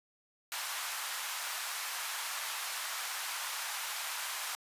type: high-pass noise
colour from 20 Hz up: pink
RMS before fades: -38 dBFS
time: 0.52-4.55 s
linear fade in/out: 0 ms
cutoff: 890 Hz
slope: 24 dB/octave
effects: resampled to 32000 Hz